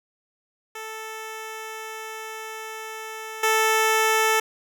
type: tone with level steps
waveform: 10% pulse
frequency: 440 Hz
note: A4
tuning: in tune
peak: -25 / -10 dBFS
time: 0.75-4.4 s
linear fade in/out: 5 ms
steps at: 3.43 s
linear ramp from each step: 5 ms
effects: none